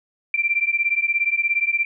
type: beating tone pair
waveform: sine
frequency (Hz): 2349 / 2366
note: D7 / D7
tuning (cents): 0 / +12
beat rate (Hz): 17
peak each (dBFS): -21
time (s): 0.34-1.85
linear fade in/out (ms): 2
effects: none